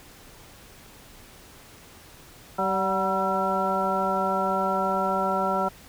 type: harmonic tone with a mistuned harmonic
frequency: 192.4 Hz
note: G3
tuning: 32 cents flat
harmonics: 1 / 2 / 3 / 4 / 5 / 7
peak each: -31 / -32 / -29 / -28 / -29 / -28 dBFS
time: 2.58-5.69 s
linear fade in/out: 10 ms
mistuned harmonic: 4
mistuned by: -46 cents
effects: pink hiss -49 dBFS RMS until 5.88 s